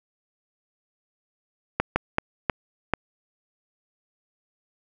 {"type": "slowing click train", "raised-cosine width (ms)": 0.5, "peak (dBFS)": -5, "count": 5, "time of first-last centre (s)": [1.8, 2.937], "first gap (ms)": 160, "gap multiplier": 1.4, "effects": []}